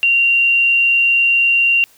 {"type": "tone", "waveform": "sine", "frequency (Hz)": 2764, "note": "F7", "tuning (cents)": -19, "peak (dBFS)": -10, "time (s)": [0.03, 1.84], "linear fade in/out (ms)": 0, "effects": ["white hiss -50 dBFS RMS until 1.97 s"]}